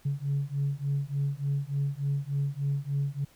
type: beating tone pair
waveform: sine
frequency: 139 / 142.4 Hz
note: C#3 / C#3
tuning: +5 / +47 cents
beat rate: 3.4 Hz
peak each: -29 dBFS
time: 0.05-3.25 s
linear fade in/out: 10 ms
effects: tanh soft clip ceiling -21 dBFS + pink hiss -60 dBFS RMS until 3.35 s